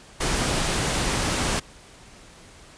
pink noise, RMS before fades -24 dBFS, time 0.2-1.6 s, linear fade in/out 10 ms, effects pink hiss -48 dBFS RMS until 2.77 s + resampled to 22050 Hz

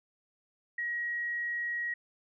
sine tone, 1900 Hz, A#6, 33 cents sharp, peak -31 dBFS, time 0.78-1.94 s, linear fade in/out 5 ms, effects none

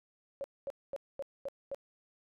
sine tone bursts, 554.4 Hz, C#5, in tune, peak -35 dBFS, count 6, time 0.41-1.746 s, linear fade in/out 0 ms, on 31 ms, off 230 ms, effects none

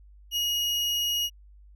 35% pulse tone, 2883 Hz, F#7, 46 cents flat, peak -23 dBFS, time 0.31-1.3 s, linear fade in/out 50 ms, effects added 50 Hz sine -49 dBFS peak until 1.75 s

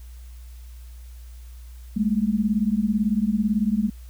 sine beating tone pair, 203 / 221 Hz, G#3 / A3, -39 / +8 cents, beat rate 18 Hz, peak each -22 dBFS, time 1.96-3.9 s, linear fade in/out 10 ms, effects added 60 Hz sine -38 dBFS peak until 4.09 s + white hiss -56 dBFS RMS until 4.09 s

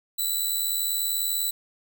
5% pulse tone with amplitude modulation, 3978 Hz, B7, 12 cents sharp, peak -14 dBFS, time 0.18-1.51 s, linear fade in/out 10 ms, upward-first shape sine, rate 80.2 Hz, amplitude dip 55%, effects none

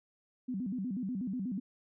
sine tone with vibrato, 220 Hz, A3, in tune, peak -33 dBFS, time 0.48-1.6 s, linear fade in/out 10 ms, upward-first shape square, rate 8.2 Hz, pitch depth 240 cents each way, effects none

